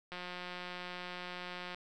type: click train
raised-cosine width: 0.3 ms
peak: -27 dBFS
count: 292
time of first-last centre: 0.12-1.746 s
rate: 179 Hz
effects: none